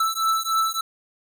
square beating tone pair, 1318.5 / 1321.9 Hz, E6 / E6, 0 / +4 cents, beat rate 3.4 Hz, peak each -24 dBFS, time 0-0.81 s, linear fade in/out 5 ms, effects none

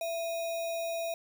sine tone with sample-and-hold, 667 Hz, E5, 20 cents sharp, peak -31 dBFS, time 0.01-1.14 s, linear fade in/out 2 ms, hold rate 3150 Hz, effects none

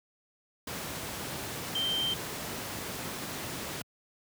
sine tone in noise, 3136 Hz, G7, in tune, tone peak -28 dBFS, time 1.75-2.14 s, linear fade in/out 5 ms, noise pink, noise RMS -37 dBFS, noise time 0.67-3.82 s, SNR +6 dB, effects high-pass 100 Hz 12 dB/octave

